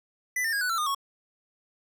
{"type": "tone with pitch steps", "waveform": "square", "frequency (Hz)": [1993, 1806.6, 1637.6, 1484.5, 1345.6, 1219.8, 1105.7], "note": ["B6", "A6", "G#6", "F#6", "E6", "D#6", "C#6"], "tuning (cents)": [15, 45, -25, 5, 35, -35, -5], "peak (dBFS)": -26, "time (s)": [0.36, 0.948], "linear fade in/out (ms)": 5, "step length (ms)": 84, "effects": []}